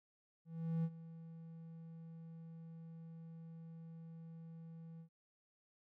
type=tone with ADSR envelope; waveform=triangle; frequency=164.1 Hz; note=E3; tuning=8 cents flat; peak=-31 dBFS; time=0.45-5.09 s; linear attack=390 ms; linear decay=54 ms; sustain=-17 dB; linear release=89 ms; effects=none